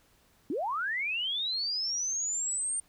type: linear sweep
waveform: sine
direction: up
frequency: 246.9 to 8870 Hz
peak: -29 dBFS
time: 0.5-2.8 s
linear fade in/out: 2 ms
effects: pink hiss -65 dBFS RMS until 2.88 s